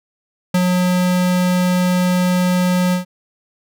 square tone with ADSR envelope, 180.8 Hz, F#3, 40 cents flat, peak -12 dBFS, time 0.54-3.05 s, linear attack 6 ms, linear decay 55 ms, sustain -2 dB, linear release 120 ms, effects none

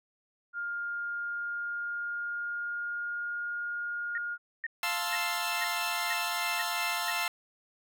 sine tone with pitch glide, 1408 to 1422.7 Hz, F6 to F6, +14 to +32 cents, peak -32 dBFS, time 0.53-4.38 s, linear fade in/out 50 ms, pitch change +18 cents, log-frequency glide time 0.7-3.43 s
sine tone bursts, 1844 Hz, A#6, 19 cents flat, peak -31 dBFS, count 7, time 4.15-7.106 s, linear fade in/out 2 ms, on 28 ms, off 460 ms
15% pulse chord, F major seventh, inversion none, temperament equal, 698.5 / 880 / 1046.5 / 1318.5 Hz, F5 / A5 / C6 / E6, 0 / 0 / 0 / 0 cents, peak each -29 dBFS, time 4.83-7.28 s, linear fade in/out 2 ms
effects none

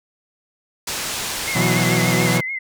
white low-pass noise, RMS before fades -26 dBFS, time 0.87-2.38 s, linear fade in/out 5 ms, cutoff 8000 Hz, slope 12 dB/octave
sine tone with vibrato, 2093 Hz, C7, in tune, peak -23 dBFS, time 1.47-2.59 s, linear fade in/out 10 ms, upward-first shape sine, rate 6.9 Hz, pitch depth 62 cents each way
sawtooth chord, B suspended fourth, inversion none, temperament equal with one note detuned, 123.47 / 164.81 / 183.3 Hz, B2 / E3 / F#3, 0 / 0 / -16 cents, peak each -17 dBFS, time 1.55-2.41 s, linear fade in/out 10 ms
effects none

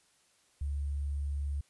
sine tone with sample-and-hold, 71.3 Hz, C#2, 49 cents sharp, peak -31 dBFS, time 0.61-1.61 s, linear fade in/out 5 ms, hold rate 8820 Hz, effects white hiss -68 dBFS RMS until 1.69 s + resampled to 24000 Hz

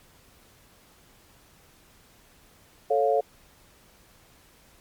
sine chord, A augmented, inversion none, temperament equal with one note detuned, 440 / 554.4 / 702.5 Hz, A4 / C#5 / E#5, 0 / 0 / +10 cents, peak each -24 dBFS, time 2.9-3.21 s, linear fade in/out 10 ms, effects pink hiss -57 dBFS RMS until 4.8 s + MP3 96 kbps

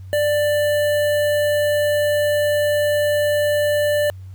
square tone with notch filter, 590 Hz, D5, 8 cents sharp, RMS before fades -18 dBFS, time 0.13-4.1 s, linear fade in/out 0 ms, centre 5400 Hz, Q 0.93, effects added 94 Hz sine -33 dBFS peak until 4.34 s + pink hiss -59 dBFS RMS until 4.34 s

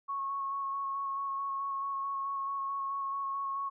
sine tone with vibrato, 1100 Hz, C#6, 14 cents flat, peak -32 dBFS, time 0.08-3.7 s, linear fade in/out 20 ms, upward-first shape square, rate 4.6 Hz, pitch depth 12 cents each way, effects none

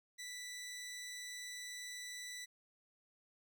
15% pulse tone, 1975.5 Hz, B6, in tune, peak -39 dBFS, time 0.18-2.46 s, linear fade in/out 20 ms, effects none

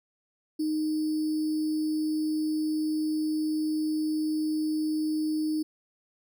sine tone with sample-and-hold, 309.3 Hz, D#4, 10 cents flat, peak -25 dBFS, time 0.59-5.63 s, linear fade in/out 10 ms, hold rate 4900 Hz, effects none

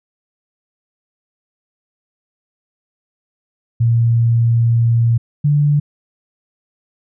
sine tone pair in turn, 116.5 / 146.23 Hz, A#2 / D3, -1 / -7 cents, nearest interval major third, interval 394 cents, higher second, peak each -10 dBFS, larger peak neither, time 3.8-5.18 / 5.44-5.8 s, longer first, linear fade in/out 10 ms, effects none

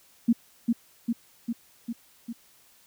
sine tone with echo, 233.1 Hz, A#3, in tune, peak -16 dBFS, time 0.28-0.33 s, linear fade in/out 10 ms, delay 400 ms, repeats 5, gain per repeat -3 dB, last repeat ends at 2.33 s, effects white hiss -59 dBFS RMS until 2.86 s

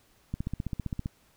click train, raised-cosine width 5 ms, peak -19 dBFS, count 12, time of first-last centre 0.34-1.059 s, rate 15.3 Hz, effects pink hiss -64 dBFS RMS until 1.36 s

